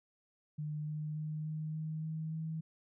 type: tone with pitch steps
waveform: sine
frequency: 151.1 / 152.5 / 153.92 / 155.35 / 156.79 / 158.25 / 159.72 Hz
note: D3 / D#3 / D#3 / D#3 / D#3 / D#3 / D#3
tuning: +50 / -34 / -18 / -2 / +14 / +30 / +46 cents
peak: -36 dBFS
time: 0.58-2.61 s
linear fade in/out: 10 ms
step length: 290 ms
effects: none